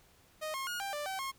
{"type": "tone with pitch steps", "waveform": "sawtooth", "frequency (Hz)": [621, 1075, 1436, 790, 590, 768, 1078], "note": ["D#5", "C6", "F6", "G5", "D5", "G5", "C#6"], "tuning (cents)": [-3, 47, 48, 13, 8, -36, -49], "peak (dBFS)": -32, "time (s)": [0.41, 1.32], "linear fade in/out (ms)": 20, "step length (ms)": 130, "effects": ["pink hiss -64 dBFS RMS until 1.38 s"]}